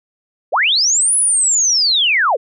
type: linear two-way sweep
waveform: sine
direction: up then down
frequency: 394.1 to 10300 to 394.1 Hz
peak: -11 dBFS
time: 0.52-2.37 s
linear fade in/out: 20 ms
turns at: 1.16 s
effects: none